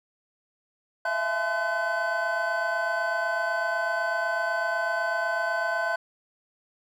triangle tone cluster, 650 / 678 / 854 / 1025 / 1516 Hz, E5 / E5 / G#5 / C6 / F#6, -24 / +49 / +48 / -36 / +42 cents, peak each -32 / -28 / -34 / -32 / -26 dBFS, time 1.05-5.96 s, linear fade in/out 5 ms, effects none

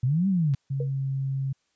sine linear two-way sweep, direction up then down, 116.54 to 199.5 to 130 Hz, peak -20 dBFS, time 0.03-0.55 s, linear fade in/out 5 ms, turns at 0.28 s
clicks, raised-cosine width 0.2 ms, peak -30 dBFS, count 2, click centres 0.538 / 0.544 s
sine tone with pitch glide, 136.6 to 135.27 Hz, C#3 to C#3, -25 to -42 cents, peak -25 dBFS, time 0.7-1.53 s, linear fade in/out 10 ms, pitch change -17 cents, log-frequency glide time 0.84-1.05 s
sine tone with exponential decay, 478.6 Hz, A#4, 46 cents sharp, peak -27 dBFS, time 0.8-0.91 s, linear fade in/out 5 ms, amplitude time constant 23 ms
effects white hiss -72 dBFS RMS until 1.75 s + resampled to 16000 Hz

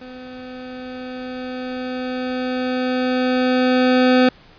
25% pulse tone with level ramp, 253.8 Hz, B3, 47 cents sharp, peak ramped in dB -31 to -7 dBFS, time 0.01-4.29 s, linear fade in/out 5 ms, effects pink hiss -48 dBFS RMS until 4.58 s + resampled to 11025 Hz

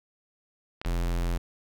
clicks, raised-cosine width 0.3 ms, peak -21 dBFS, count 2, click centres 0.815 / 0.849 s
square tone, 43.06 Hz, F1, 24 cents flat, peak -26 dBFS, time 0.85-1.38 s, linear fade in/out 10 ms
effects none

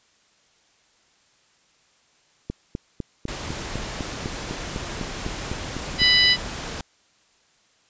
click train, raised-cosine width 3 ms, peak -15 dBFS, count 15, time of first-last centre 2.5-6.018 s, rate 3.98 Hz
pink noise, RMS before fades -32 dBFS, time 3.28-6.81 s, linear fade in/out 2 ms
harmonic tone, 993 Hz, B5, 9 cents sharp, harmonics 2 / 3 / 4 / 5, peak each -20 / -20 / -20 / -20 dBFS, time 5.98-6.37 s, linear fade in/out 50 ms
effects white hiss -61 dBFS RMS until 7.89 s + resampled to 16000 Hz

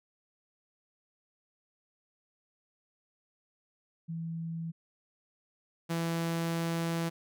sine / sawtooth tone pair in turn, 164.81 / 166.63 Hz, E3 / E3, 0 / +19 cents, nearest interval unison, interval 19 cents, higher second, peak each -34 / -26 dBFS, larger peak second, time 4.08-4.72 / 5.89-7.1 s, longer second, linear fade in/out 20 ms, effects none

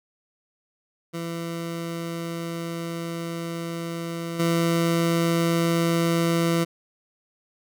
20% pulse tone with level steps, 167.7 Hz, E3, 30 cents sharp, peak -24 / -15 dBFS, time 1.13-6.65 s, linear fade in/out 20 ms, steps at 4.39 s, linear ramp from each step 10 ms, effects none

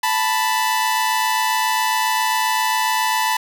sawtooth tone pair together, 880 / 987.4 Hz, A5 / B5, 0 / -1 cents, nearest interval major second, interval 199 cents, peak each -16 dBFS, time 0.03-3.37 s, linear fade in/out 5 ms, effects none

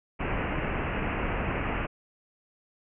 pink low-pass noise, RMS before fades -30 dBFS, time 0.19-1.87 s, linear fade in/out 20 ms, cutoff 2800 Hz, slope 96 dB/octave, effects none

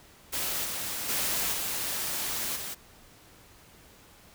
white noise with level steps, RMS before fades -31 / -34 / -29 / -32 / -37 dBFS, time 0.32-2.75 s, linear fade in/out 20 ms, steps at 0.64 / 1.08 / 1.52 / 2.55 s, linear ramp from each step 20 ms, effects pink hiss -55 dBFS RMS until 4.34 s

